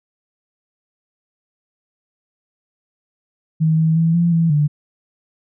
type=tone with pitch steps; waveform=sine; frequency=158.9 / 160.3 / 164.2 / 171 / 165.5 / 148.1 Hz; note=D#3 / E3 / E3 / F3 / E3 / D3; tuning=+37 / -48 / -6 / -36 / +7 / +15 cents; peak=-12 dBFS; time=3.6-4.68 s; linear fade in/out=20 ms; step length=180 ms; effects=none